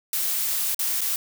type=noise with dropouts; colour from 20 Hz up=blue; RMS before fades=-25 dBFS; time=0.13-1.16 s; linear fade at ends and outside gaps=1 ms; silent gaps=0.746-0.792 / 1.008-1.015 s; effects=none